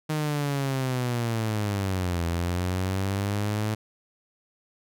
sawtooth linear two-way sweep, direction down then up, 155.56 to 83.8 to 108.7 Hz, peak -21 dBFS, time 0.09-3.75 s, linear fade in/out 10 ms, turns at 2.25 s, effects none

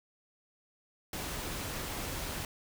pink noise, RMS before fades -38 dBFS, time 1.13-2.45 s, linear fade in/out 2 ms, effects none

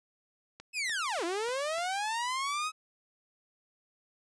click train, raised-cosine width 0.2 ms, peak -28 dBFS, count 5, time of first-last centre 0.6-1.783 s, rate 3.38 Hz
sawtooth linear two-way sweep, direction down then up, 2637 to 324.8 to 1283 Hz, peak -27 dBFS, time 0.73-2.72 s, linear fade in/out 50 ms, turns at 1.24 s
effects resampled to 22050 Hz

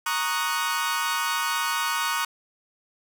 sawtooth chord, D# minor seventh, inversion second, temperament equal, 932.3 / 1108.7 / 1244.5 / 1480 Hz, A#5 / C#6 / D#6 / F#6, 0 / 0 / 0 / 0 cents, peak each -26 dBFS, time 0.06-2.25 s, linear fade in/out 5 ms, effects 8-bit

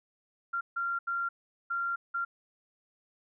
sine tone bursts at uneven times, 1383 Hz, F6, 17 cents flat, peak -29 dBFS, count 5, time 0.53-0.61 / 0.76-0.99 / 1.07-1.29 / 1.7-1.96 / 2.14-2.25 s, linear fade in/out 10 ms, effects none

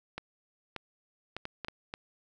clicks, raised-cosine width 0.3 ms, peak -21 dBFS, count 7, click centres 0.18 / 0.763 / 1.366 / 1.454 / 1.647 / 1.684 / 1.939 s, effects none

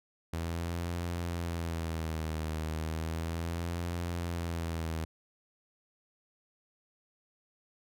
sawtooth tone with vibrato, 82.41 Hz, E2, in tune, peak -29 dBFS, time 0.33-5.05 s, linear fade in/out 5 ms, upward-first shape sine, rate 0.34 Hz, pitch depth 82 cents each way, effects none

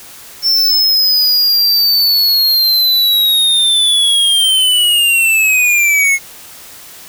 square linear sweep, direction down, 5410 to 2162 Hz, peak -9 dBFS, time 0.42-6.19 s, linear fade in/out 50 ms, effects white hiss -35 dBFS RMS until 7.08 s

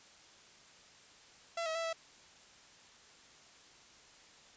sawtooth tone with pitch steps, 673 / 641 / 662 / 656 Hz, E5 / E5 / E5 / E5, +36 / -49 / +7 / -9 cents, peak -31 dBFS, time 1.57-1.93 s, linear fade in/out 5 ms, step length 90 ms, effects white hiss -59 dBFS RMS until 4.56 s + resampled to 16000 Hz

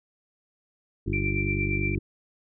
harmonic tone, 49 Hz, G1, in tune, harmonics 1 / 2 / 3 / 4 / 6 / 7 / 8, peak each -31 / -29 / -34 / -35 / -35 / -33 / -39 dBFS, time 1.06-1.99 s, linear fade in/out 10 ms
sine tone with tremolo, 2349 Hz, D7, in tune, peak -26 dBFS, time 1.13-1.95 s, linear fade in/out 2 ms, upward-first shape sine, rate 8.6 Hz, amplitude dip 60%
effects none

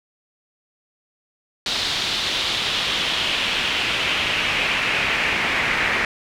brown noise with band-pass filter sweep, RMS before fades -22 dBFS, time 1.66-6.05 s, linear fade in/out 2 ms, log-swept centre 4000 to 2100 Hz, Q 2.7, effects none

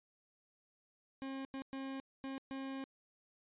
40% pulse tone bursts at uneven times, 268.8 Hz, C4, 47 cents sharp, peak -40 dBFS, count 5, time 1.22-1.45 / 1.54-1.62 / 1.73-2 / 2.24-2.38 / 2.51-2.84 s, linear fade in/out 0 ms, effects resampled to 8000 Hz

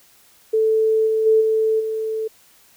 sine tone with level steps, 440 Hz, A4, in tune, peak -14 / -16 / -11 / -15 / -21 dBFS, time 0.53-2.28 s, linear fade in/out 10 ms, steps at 1.06 / 1.25 / 1.4 / 1.79 s, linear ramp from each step 20 ms, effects white hiss -53 dBFS RMS until 2.76 s

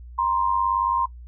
sine tone pair together, 948 / 1046.5 Hz, A#5 / C6, +29 / 0 cents, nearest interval major second, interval 171 cents, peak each -22 dBFS, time 0.18-1.06 s, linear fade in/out 10 ms, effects noise-tail reverb RT60 0.1 s tail -20 dB re dry + added 60 Hz sine -38 dBFS peak until 1.27 s

